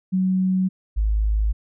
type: tone pair in turn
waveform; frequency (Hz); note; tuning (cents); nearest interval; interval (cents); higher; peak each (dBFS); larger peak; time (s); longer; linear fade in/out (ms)
sine; 186.8 / 52.94; F#3 / G#1; +17 / +34; octave + minor seventh; 2183; first; -17; neither; 0.12-0.69 / 0.96-1.53; neither; 20
effects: none